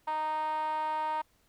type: tone with band-pass filter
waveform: 5% pulse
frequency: 309.8 Hz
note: D#4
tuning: 7 cents flat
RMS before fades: -32 dBFS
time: 0.07-1.22 s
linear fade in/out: 10 ms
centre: 870 Hz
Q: 9.4
effects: pink hiss -69 dBFS RMS until 1.48 s